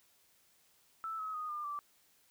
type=tone with pitch steps; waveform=sine; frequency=1318.5 / 1278.7 / 1240.2 / 1202.8 / 1166.5 Hz; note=E6 / D#6 / D#6 / D6 / D6; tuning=0 / +47 / -6 / +41 / -12 cents; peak=-37 dBFS; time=1.04-1.79 s; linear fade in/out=0 ms; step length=150 ms; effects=white hiss -69 dBFS RMS until 2.3 s